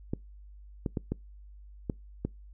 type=clicks; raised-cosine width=3 ms; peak=-17 dBFS; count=6; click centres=0.135 / 0.862 / 0.972 / 1.12 / 1.898 / 2.25 s; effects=noise-tail reverb RT60 0.2 s tail -25 dB re dry + added 50 Hz sine -47 dBFS peak until 2.53 s